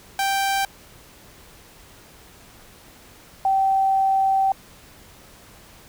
sawtooth / sine tone pair in turn, 784 / 774.1 Hz, G5 / G5, 0 / -22 cents, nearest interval unison, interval 22 cents, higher first, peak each -16 dBFS, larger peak neither, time 0.19-0.65 / 3.45-4.52 s, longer second, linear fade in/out 2 ms, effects pink hiss -48 dBFS RMS until 5.88 s

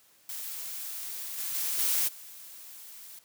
blue noise with level steps, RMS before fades -38 / -34 / -31 / -27 / -47 dBFS, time 0.29-3.19 s, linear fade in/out 2 ms, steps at 1.37 / 1.54 / 1.78 / 2.07 s, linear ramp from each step 20 ms, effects white hiss -62 dBFS RMS until 3.24 s + high-pass 80 Hz 12 dB/octave

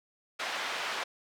pink band-pass noise, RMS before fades -35 dBFS, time 0.39-1.04 s, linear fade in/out 10 ms, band 820 to 3800 Hz, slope 12 dB/octave, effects none

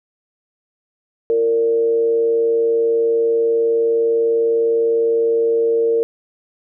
sine tone with frequency modulation, 459.9 Hz, A#4, 23 cents flat, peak -13 dBFS, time 1.3-6.03 s, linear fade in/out 0 ms, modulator 120 Hz, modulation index 0.32, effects none

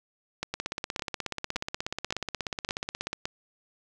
two click trains, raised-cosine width 0.2 ms, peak -13 / -14 dBFS, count 6 / 44, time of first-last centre 0.43-3.255 / 0.54-3.13 s, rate 1.77 / 16.6 Hz, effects none

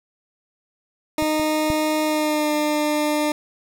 20% pulse tone with pitch glide, 308.3 to 300.2 Hz, D#4 to D4, -16 to +38 cents, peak -14 dBFS, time 1.18-3.32 s, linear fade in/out 2 ms, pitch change -46 cents, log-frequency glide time 2.03-2.54 s
clicks, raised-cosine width 5 ms, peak -20 / -24 / -14 dBFS, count 3, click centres 1.224 / 1.397 / 1.702 s
effects none

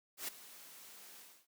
white noise with ADSR envelope, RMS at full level -39 dBFS, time 0.17-1.47 s, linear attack 110 ms, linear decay 11 ms, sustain -16 dB, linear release 280 ms, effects noise-tail reverb RT60 0.1 s tail -23 dB re dry + high-pass 200 Hz 12 dB/octave

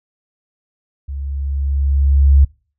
sine tone with level ramp, 69.4 Hz, C#2, 3 cents sharp, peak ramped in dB -23 to -5 dBFS, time 1.08-2.45 s, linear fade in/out 10 ms, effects noise-tail reverb RT60 0.4 s tail -25 dB re dry

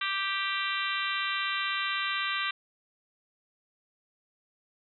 harmonic tone with a mistuned harmonic, 392 Hz, G4, in tune, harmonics 3 / 4 / 5 / 6 / 7 / 8 / 9 / 10, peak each -34 / -35 / -36 / -37 / -37 / -38 / -39 / -39 dBFS, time 0.01-2.51 s, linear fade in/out 5 ms, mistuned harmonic 9, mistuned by +20 cents, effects none

